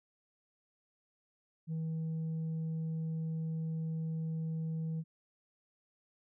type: tone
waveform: sine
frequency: 160.8 Hz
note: E3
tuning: 43 cents flat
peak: -31 dBFS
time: 1.67-5.04 s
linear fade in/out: 50 ms
effects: tanh soft clip ceiling -33 dBFS